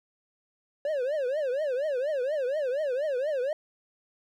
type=tone with vibrato; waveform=triangle; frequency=554.4 Hz; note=C#5; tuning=in tune; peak=-24 dBFS; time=0.85-3.53 s; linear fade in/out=2 ms; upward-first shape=triangle; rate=4.2 Hz; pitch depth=250 cents each way; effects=none